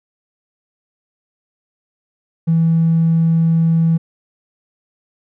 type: tone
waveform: triangle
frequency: 164.2 Hz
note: E3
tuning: 6 cents flat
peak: -7 dBFS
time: 2.47-3.98 s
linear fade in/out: 20 ms
effects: tanh soft clip ceiling -8 dBFS